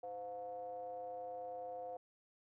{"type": "ring-modulated tone", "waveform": "triangle", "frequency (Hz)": 99.9, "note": "G2", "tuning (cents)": 33, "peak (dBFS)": -38, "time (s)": [0.03, 1.97], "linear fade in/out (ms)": 5, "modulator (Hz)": 614, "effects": []}